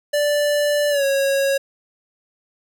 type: tone with pitch glide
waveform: square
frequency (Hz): 586 to 549.9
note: D5 to C#5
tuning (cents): -4 to -14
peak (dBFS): -17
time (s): 0.13-1.58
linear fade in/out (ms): 10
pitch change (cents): -110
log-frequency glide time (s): 0.9-1.04
effects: none